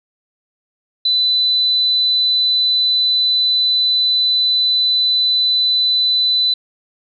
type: tone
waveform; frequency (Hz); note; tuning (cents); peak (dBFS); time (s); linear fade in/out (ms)
sine; 4000; B7; +21; -12; 1.05-6.54; 5
effects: none